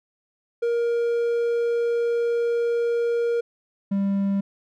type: tone pair in turn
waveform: triangle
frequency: 470.2 / 197.69 Hz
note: A#4 / G3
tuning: +15 / +15 cents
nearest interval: octave + minor third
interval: 1500 cents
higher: first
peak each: -18 dBFS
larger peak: neither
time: 0.62-3.41 / 3.91-4.41 s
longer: first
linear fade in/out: 10 ms
effects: none